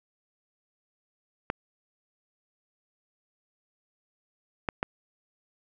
clicks, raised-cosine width 0.5 ms, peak -12 dBFS, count 3, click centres 1.501 / 4.688 / 4.829 s, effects none

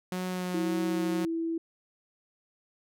sawtooth tone with vibrato, 182.1 Hz, F#3, 27 cents flat, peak -27 dBFS, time 0.12-1.25 s, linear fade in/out 2 ms, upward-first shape sine, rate 1.8 Hz, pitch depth 14 cents each way
sine tone, 329.6 Hz, E4, in tune, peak -28 dBFS, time 0.54-1.58 s, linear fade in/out 5 ms
effects none

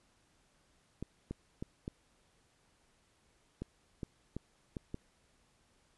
clicks, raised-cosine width 3 ms, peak -26 dBFS, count 9, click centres 1.026 / 1.31 / 1.625 / 1.879 / 3.62 / 4.032 / 4.366 / 4.768 / 4.944 s, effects pink hiss -71 dBFS RMS until 5.97 s + resampled to 24000 Hz

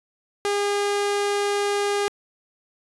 sawtooth tone, 406.5 Hz, G#4, 37 cents flat, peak -17 dBFS, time 0.45-2.08 s, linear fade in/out 0 ms, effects resampled to 24000 Hz

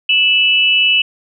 sine tone pair together, 2629 / 2951 Hz, E7 / F#7, -5 / -5 cents, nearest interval major second, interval 200 cents, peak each -12 dBFS, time 0.09-1.02 s, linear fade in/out 5 ms, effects none

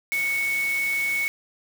sine tone in noise, 2217 Hz, C#7, in tune, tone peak -22 dBFS, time 0.12-1.28 s, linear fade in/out 0 ms, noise white, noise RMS -36 dBFS, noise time 0.12-1.28 s, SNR +11 dB, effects none

